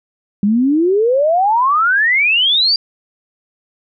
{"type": "exponential sweep", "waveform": "sine", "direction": "up", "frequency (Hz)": [196, 4818], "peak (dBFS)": -10, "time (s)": [0.43, 2.76], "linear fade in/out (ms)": 2, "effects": []}